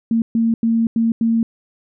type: tone bursts at uneven times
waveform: sine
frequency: 228.2 Hz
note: A#3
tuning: 37 cents flat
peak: -13 dBFS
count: 5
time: 0.11-0.22 / 0.35-0.54 / 0.63-0.87 / 0.96-1.12 / 1.21-1.43 s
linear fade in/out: 2 ms
effects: none